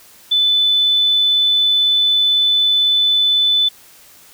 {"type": "tone", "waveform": "sine", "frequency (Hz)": 3502, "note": "A7", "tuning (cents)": -9, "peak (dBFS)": -11, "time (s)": [0.31, 3.69], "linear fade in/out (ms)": 10, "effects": ["white hiss -45 dBFS RMS until 4.33 s"]}